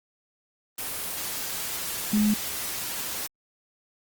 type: tone in noise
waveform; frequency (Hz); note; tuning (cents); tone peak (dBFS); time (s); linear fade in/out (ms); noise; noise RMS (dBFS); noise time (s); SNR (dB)
sine; 211; G#3; +28; -19; 2.13-2.34; 5; white; -32; 0.78-3.27; +10
effects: Opus 24 kbps